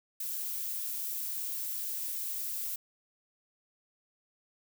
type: noise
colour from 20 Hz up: violet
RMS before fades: -36 dBFS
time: 0.2-2.76 s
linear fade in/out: 5 ms
effects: none